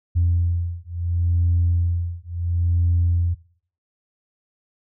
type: beating tone pair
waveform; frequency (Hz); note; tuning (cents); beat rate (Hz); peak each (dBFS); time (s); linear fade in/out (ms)
sine; 85.9 / 86.62; F2 / F2; -28 / -14; 0.72; -20 / -20; 0.15-3.35; 20
effects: noise-tail reverb RT60 0.5 s tail -19 dB re dry + tanh soft clip ceiling -11 dBFS